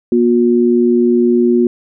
sine tone pair together, 240 / 359.6 Hz, B3 / F#4, -49 / -49 cents, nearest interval perfect fifth, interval 700 cents, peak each -11 dBFS, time 0.12-1.67 s, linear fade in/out 2 ms, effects none

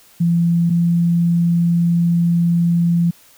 sine tone pair in turn, 170 / 170.76 Hz, F3 / F3, -46 / -39 cents, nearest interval unison, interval 7 cents, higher second, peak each -12 dBFS, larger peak neither, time 0.2-0.7 / 0.7-3.11 s, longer second, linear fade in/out 10 ms, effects white hiss -49 dBFS RMS until 3.37 s

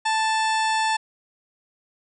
harmonic tone with a mistuned harmonic, 880 Hz, A5, in tune, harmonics 1 / 2 / 3 / 4 / 5 / 6 / 8 / 9 / 10, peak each -21 / -27 / -31 / -33 / -35 / -37 / -39 / -40 / -41 dBFS, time 0.05-0.97 s, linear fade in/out 10 ms, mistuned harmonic 6, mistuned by +44 cents, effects none

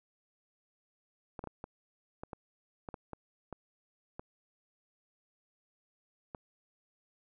clicks, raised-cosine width 1 ms, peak -27 dBFS, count 12, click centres 1.392 / 1.44 / 1.473 / 1.641 / 2.235 / 2.332 / 2.888 / 2.942 / 3.133 / 3.527 / 4.195 / 6.348 s, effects none

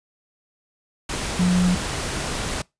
sine tone in noise, 180 Hz, F#3, 47 cents flat, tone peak -15 dBFS, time 1.39-1.75 s, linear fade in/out 5 ms, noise pink, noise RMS -27 dBFS, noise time 1.09-2.62 s, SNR +9 dB, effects noise-tail reverb RT60 0.2 s tail -23 dB re dry + resampled to 22050 Hz

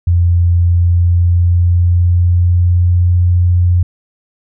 sine tone with pitch glide, 86.7 to 88.57 Hz, F2 to F2, -12 to +25 cents, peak -7 dBFS, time 0.07-3.83 s, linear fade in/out 5 ms, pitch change +37 cents, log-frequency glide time 0.52-3.15 s, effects none

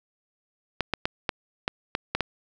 clicks, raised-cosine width 0.3 ms, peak -8 dBFS, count 8, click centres 0.807 / 0.937 / 1.055 / 1.292 / 1.679 / 1.951 / 2.15 / 2.207 s, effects none

